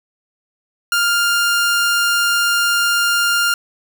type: tone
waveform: sawtooth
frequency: 1402 Hz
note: F6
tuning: 6 cents sharp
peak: -10 dBFS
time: 0.92-3.54 s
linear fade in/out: 2 ms
effects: none